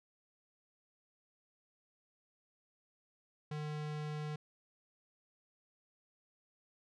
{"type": "tone", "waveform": "square", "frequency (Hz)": 151, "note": "D3", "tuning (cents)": 48, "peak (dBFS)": -39, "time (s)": [3.51, 4.36], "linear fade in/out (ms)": 5, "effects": ["low-pass 5000 Hz 12 dB/octave"]}